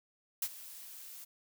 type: noise with ADSR envelope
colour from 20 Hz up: blue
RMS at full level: -32 dBFS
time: 0.42-1.25 s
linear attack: 4 ms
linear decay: 58 ms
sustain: -17 dB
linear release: 13 ms
effects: none